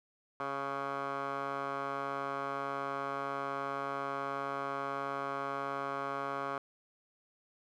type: tone with band-pass filter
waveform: 15% pulse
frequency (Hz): 138.59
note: C#3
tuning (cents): 0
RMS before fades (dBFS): -37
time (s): 0.4-6.58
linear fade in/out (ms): 2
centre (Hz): 1000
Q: 5.5
effects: none